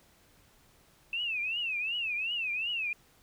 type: tone with vibrato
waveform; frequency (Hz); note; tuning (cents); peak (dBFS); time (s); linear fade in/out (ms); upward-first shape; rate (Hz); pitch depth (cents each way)
sine; 2637; E7; 0; -30; 1.13-2.93; 2; triangle; 2.7; 200
effects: pink hiss -63 dBFS RMS until 3.22 s